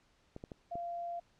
clicks, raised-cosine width 2 ms, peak -31 dBFS, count 4, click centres 0.364 / 0.439 / 0.518 / 0.755 s
sine tone, 690 Hz, F5, 21 cents flat, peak -37 dBFS, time 0.71-1.2 s, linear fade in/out 10 ms
effects pink hiss -70 dBFS RMS until 1.39 s + low-pass 6000 Hz 12 dB/octave

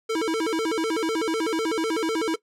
square tone with vibrato, 380 Hz, F#4, 46 cents sharp, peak -23 dBFS, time 0.09-2.36 s, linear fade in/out 10 ms, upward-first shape square, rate 8 Hz, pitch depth 280 cents each way, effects noise-tail reverb RT60 0.1 s tail -19 dB re dry + low-pass 9000 Hz 12 dB/octave

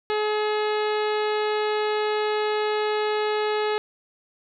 harmonic tone with a mistuned harmonic, 424.6 Hz, G#4, 38 cents sharp, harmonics 1 / 2 / 3 / 4 / 5 / 6 / 7 / 8 / 9 / 10, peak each -23 / -29 / -33 / -35 / -37 / -39 / -40 / -41 / -42 / -43 dBFS, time 0.1-3.78 s, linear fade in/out 0 ms, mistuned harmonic 7, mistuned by -32 cents, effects none

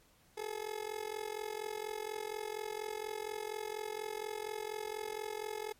30% pulse tone with amplitude modulation, 428.4 Hz, A4, 46 cents flat, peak -32 dBFS, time 0.37-5.73 s, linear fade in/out 10 ms, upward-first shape sine, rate 44.2 Hz, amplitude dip 90%, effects pink hiss -67 dBFS RMS until 5.79 s + MP3 64 kbps

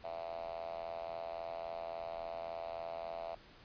5% pulse tone with high-pass filter, 83.6 Hz, E2, 25 cents sharp, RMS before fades -43 dBFS, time 0.04-3.35 s, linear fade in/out 5 ms, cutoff 660 Hz, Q 8.2, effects pink hiss -59 dBFS RMS until 3.64 s + resampled to 11025 Hz

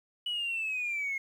sine linear sweep, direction down, 2958 to 2141 Hz, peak -29 dBFS, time 0.26-1.18 s, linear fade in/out 5 ms, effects tanh soft clip ceiling -27 dBFS + 10-bit

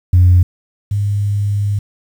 sine tone pair in turn, 89.7 / 101.9 Hz, F2 / G#2, +47 / -32 cents, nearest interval major second, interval 221 cents, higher second, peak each -4 / -13 dBFS, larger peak first, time 0.13-0.43 / 0.91-1.79 s, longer second, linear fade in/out 5 ms, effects tanh soft clip ceiling -2 dBFS + 7-bit

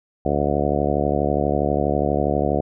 harmonic tone, 72.3 Hz, D2, 27 cents flat, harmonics 1 / 2 / 3 / 4 / 5 / 6 / 7 / 8 / 9 / 10, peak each -27 / -27 / -27 / -27 / -27 / -27 / -27 / -27 / -27 / -27 dBFS, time 0.25-2.61 s, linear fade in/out 5 ms, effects none

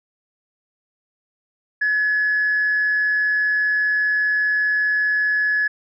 sine tone with amplitude modulation, 1700 Hz, G#6, 40 cents sharp, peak -14 dBFS, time 1.81-5.68 s, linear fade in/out 10 ms, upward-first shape sine, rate 175 Hz, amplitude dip 30%, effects tanh soft clip ceiling -12 dBFS

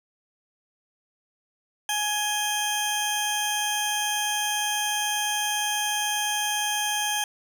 20% pulse tone pair together, 837 / 3178 Hz, G#5 / G7, +13 / +23 cents, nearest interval octave + major seventh, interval 2310 cents, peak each -22 dBFS, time 1.89-7.24 s, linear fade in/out 2 ms, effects none

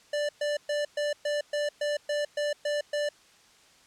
square tone bursts, 588 Hz, D5, 2 cents sharp, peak -27 dBFS, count 11, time 0.13-3.09 s, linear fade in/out 5 ms, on 160 ms, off 120 ms, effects white hiss -58 dBFS RMS until 3.86 s + low-pass 7000 Hz 12 dB/octave

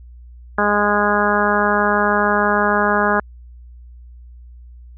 harmonic tone, 206.5 Hz, G#3, 10 cents flat, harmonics 1 / 2 / 3 / 4 / 5 / 6 / 7 / 8, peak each -22 / -22 / -22 / -22 / -22 / -22 / -22 / -22 dBFS, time 0.58-3.2 s, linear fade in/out 5 ms, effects added 60 Hz sine -37 dBFS peak until 4.97 s

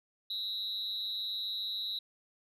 sine tone with amplitude modulation, 3893 Hz, B7, 26 cents flat, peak -28 dBFS, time 0.3-1.99 s, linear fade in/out 5 ms, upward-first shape sine, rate 207 Hz, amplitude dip 95%, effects tanh soft clip ceiling -29 dBFS

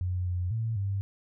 sine tone with pitch steps, 90.6 / 89.6 / 112.7 / 98.6 Hz, F#2 / F2 / A2 / G2, -36 / +45 / +42 / +11 cents, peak -27 dBFS, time 0.01-1.01 s, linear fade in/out 0 ms, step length 250 ms, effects none

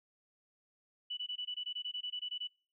sine tone bursts, 2964 Hz, F#7, 2 cents sharp, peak -36 dBFS, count 15, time 1.1-2.475 s, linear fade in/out 10 ms, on 73 ms, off 20 ms, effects noise-tail reverb RT60 0.4 s tail -26 dB re dry

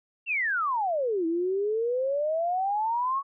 sine exponential two-way sweep, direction down then up, 2794 to 322.4 to 1124 Hz, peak -24 dBFS, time 0.26-3.23 s, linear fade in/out 50 ms, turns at 1.26 s, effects none

